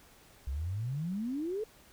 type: exponential sweep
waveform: sine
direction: up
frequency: 62.5 to 450 Hz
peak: -32 dBFS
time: 0.47-1.64 s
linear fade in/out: 5 ms
effects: pink hiss -59 dBFS RMS until 1.92 s